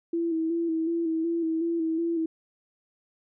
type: tone with vibrato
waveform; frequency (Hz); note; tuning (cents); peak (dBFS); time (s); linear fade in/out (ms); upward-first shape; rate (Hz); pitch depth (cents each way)
sine; 329.6; E4; 0; -24; 0.13-2.26; 5; square; 2.7; 35
effects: none